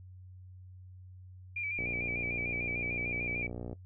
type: tone with vibrato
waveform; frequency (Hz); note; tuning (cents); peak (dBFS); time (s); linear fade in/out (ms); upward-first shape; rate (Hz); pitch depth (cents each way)
sine; 2349; D7; 0; -33; 1.56-3.47; 5; square; 6.7; 40
type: click train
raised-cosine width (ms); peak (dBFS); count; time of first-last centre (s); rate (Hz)
2; -27; 117; 1.79-3.73; 59.8
effects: noise-tail reverb RT60 0.1 s tail -18 dB re dry + added 92 Hz sine -48 dBFS peak until 3.85 s